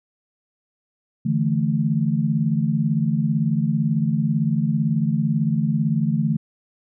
sine chord, D suspended second, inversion none, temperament equal, 146.83 / 164.81 / 220 Hz, D3 / E3 / A3, 0 / 0 / 0 cents, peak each -22 dBFS, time 1.25-6.37 s, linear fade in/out 10 ms, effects none

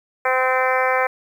harmonic tone, 257.9 Hz, C4, 25 cents flat, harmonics 2 / 3 / 4 / 5 / 6 / 7 / 8 / 9, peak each -21 / -23 / -24 / -25 / -26 / -26 / -27 / -28 dBFS, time 0.25-1.07 s, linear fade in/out 5 ms, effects 8-bit

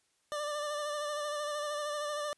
25% pulse tone with vibrato, 592 Hz, D5, 14 cents sharp, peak -30 dBFS, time 0.32-2.33 s, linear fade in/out 0 ms, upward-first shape sine, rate 13 Hz, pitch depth 29 cents each way, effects white hiss -74 dBFS RMS until 2.37 s + resampled to 24000 Hz

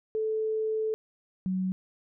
sine tone pair in turn, 437.1 / 186.67 Hz, A4 / F#3, -11 / +16 cents, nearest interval octave + minor third, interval 1473 cents, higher first, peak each -26 dBFS, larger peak neither, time 0.15-0.94 / 1.46-1.72 s, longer first, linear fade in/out 0 ms, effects none

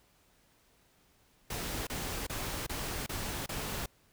pink noise bursts, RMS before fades -37 dBFS, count 6, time 1.5-3.86 s, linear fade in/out 5 ms, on 370 ms, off 28 ms, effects pink hiss -67 dBFS RMS until 4.12 s

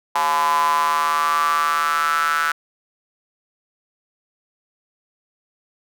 square tone with high-pass filter sweep, 77.78 Hz, D#2, in tune, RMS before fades -19 dBFS, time 0.15-2.52 s, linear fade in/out 5 ms, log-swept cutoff 930 to 1400 Hz, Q 8.6, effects none

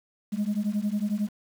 sine beating tone pair, 202.3 / 213.3 Hz, G#3 / G#3, -45 / +46 cents, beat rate 11 Hz, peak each -26 dBFS, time 0.32-1.29 s, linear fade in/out 20 ms, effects tanh soft clip ceiling -21 dBFS + 8-bit

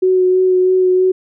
sine tone with vibrato, 369.8 Hz, F#4, 1 cent flat, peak -9 dBFS, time 0.02-1.12 s, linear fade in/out 10 ms, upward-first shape sine, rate 3.1 Hz, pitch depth 14 cents each way, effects none

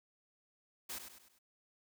white noise with echo, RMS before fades -43 dBFS, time 0.89-0.99 s, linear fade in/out 10 ms, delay 100 ms, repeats 4, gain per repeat -7 dB, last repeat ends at 1.39 s, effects none

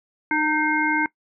harmonic tone with a mistuned harmonic, 305.3 Hz, D#4, 33 cents flat, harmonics 1 / 3 / 5 / 7, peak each -24 / -24 / -24 / -24 dBFS, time 0.31-1.06 s, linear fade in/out 2 ms, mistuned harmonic 5, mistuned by +30 cents, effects noise-tail reverb RT60 0.1 s tail -21 dB re dry

